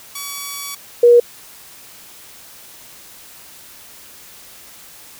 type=tone pair in turn; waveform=5% pulse / sine; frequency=1134 / 478.6 Hz; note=C#6 / A#4; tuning=+39 / +46 cents; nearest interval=octave + minor third; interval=1493 cents; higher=first; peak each=-14 / -5 dBFS; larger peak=second; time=0.15-0.75 / 1.03-1.2 s; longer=first; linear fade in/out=5 ms; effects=white hiss -41 dBFS RMS until 5.19 s